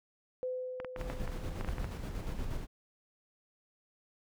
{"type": "tone with exponential decay", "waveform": "sine", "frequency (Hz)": 508, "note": "B4", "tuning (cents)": 49, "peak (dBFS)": -32, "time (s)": [0.43, 2.46], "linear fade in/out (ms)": 0, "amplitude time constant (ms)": 440}
{"type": "clicks", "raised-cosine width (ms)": 0.5, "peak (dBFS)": -26, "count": 11, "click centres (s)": [0.801, 0.847, 0.962, 1.013, 1.1, 1.277, 1.61, 1.647, 1.688, 1.783, 1.844]}
{"type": "noise with tremolo", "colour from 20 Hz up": "brown", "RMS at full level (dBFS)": -36, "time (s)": [0.96, 2.67], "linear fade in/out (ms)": 50, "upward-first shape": "square", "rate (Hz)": 8.4, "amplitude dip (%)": 35}
{"effects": []}